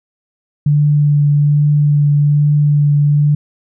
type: tone with vibrato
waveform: sine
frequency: 146.6 Hz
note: D3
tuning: 3 cents flat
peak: -8 dBFS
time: 0.66-3.35 s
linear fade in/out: 5 ms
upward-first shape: triangle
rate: 1.2 Hz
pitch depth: 15 cents each way
effects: none